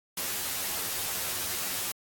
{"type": "noise with comb filter", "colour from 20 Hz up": "white", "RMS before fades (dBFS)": -32, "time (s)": [0.17, 1.92], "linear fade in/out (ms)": 5, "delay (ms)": 11, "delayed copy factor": 1, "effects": ["AAC 64 kbps"]}